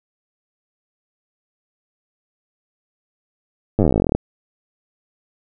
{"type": "slowing click train", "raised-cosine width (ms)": 2, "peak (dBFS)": -3, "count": 22, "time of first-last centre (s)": [3.79, 4.15], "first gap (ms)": 9, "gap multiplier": 1.06, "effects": []}